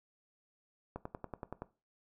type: click train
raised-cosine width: 1 ms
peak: -26 dBFS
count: 8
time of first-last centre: 0.96-1.62 s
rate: 10.6 Hz
effects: noise-tail reverb RT60 0.3 s tail -17 dB re dry